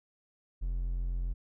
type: tone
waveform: triangle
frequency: 43.65 Hz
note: F1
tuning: in tune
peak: -28 dBFS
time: 0.61-1.34 s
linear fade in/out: 20 ms
effects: none